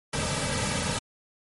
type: noise with comb filter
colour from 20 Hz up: pink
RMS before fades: -28 dBFS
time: 0.13-0.99 s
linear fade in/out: 5 ms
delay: 2.8 ms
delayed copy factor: -0.95
effects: MP3 48 kbps